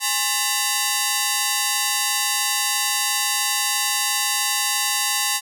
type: ring-modulated tone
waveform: 5% pulse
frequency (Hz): 943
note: A#5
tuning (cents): +20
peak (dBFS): -4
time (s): 0-5.41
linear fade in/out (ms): 50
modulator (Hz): 116
effects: none